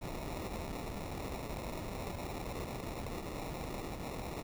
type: noise with sample-and-hold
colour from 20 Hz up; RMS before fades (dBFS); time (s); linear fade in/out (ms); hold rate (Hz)
pink; -41; 0.01-4.43; 20; 1575
effects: none